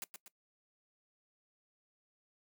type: noise with echo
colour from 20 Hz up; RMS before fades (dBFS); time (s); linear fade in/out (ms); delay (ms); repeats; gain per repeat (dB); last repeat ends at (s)
white; -42; 0.02-0.04; 0; 120; 2; -6; 0.28
effects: noise-tail reverb RT60 0.1 s tail -20 dB re dry + high-pass 200 Hz 12 dB/octave